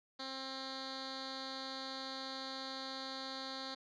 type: tone with low-pass filter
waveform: 10% pulse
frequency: 265.7 Hz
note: C4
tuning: 27 cents sharp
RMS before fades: -44 dBFS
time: 0.19-3.75 s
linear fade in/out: 10 ms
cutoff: 4400 Hz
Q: 5.7
effects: none